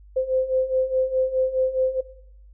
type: beating tone pair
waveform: sine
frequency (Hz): 516 / 520.8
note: C5 / C5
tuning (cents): -24 / -8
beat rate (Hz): 4.8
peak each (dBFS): -25 / -22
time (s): 0.16-2.01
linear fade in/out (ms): 10
effects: noise-tail reverb RT60 0.8 s tail -18 dB re dry + added 50 Hz sine -45 dBFS peak until 2.53 s